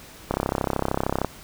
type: click train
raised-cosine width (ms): 1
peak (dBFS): -8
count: 32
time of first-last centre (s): 0.31-1.247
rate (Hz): 33.1
effects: pink hiss -45 dBFS RMS until 1.43 s